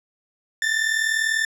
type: tone pair together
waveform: 40% pulse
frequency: 1760 / 1800.1 Hz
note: A6 / A6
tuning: 0 / +39 cents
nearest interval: unison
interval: 39 cents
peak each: -22 dBFS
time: 0.62-1.45 s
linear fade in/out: 2 ms
effects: low-pass 11000 Hz 12 dB/octave